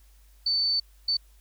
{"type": "tone bursts at uneven times", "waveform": "sine", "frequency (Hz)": 4526, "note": "C#8", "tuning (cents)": 35, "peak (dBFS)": -22, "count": 2, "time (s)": [[0.46, 0.8], [1.08, 1.17]], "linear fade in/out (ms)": 5, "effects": ["added 50 Hz sine -53 dBFS peak until 1.4 s", "white hiss -64 dBFS RMS until 1.4 s"]}